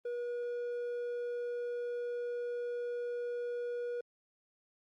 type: tone with hard clipping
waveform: sine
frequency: 482.1 Hz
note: B4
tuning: 42 cents flat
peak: -36 dBFS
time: 0.05-4.01 s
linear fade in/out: 5 ms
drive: 3 dB
effects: Opus 24 kbps